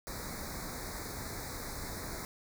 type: band-stop noise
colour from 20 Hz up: pink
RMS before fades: -41 dBFS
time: 0.07-2.25 s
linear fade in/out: 0 ms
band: 2300 to 3800 Hz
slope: 96 dB/octave
effects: none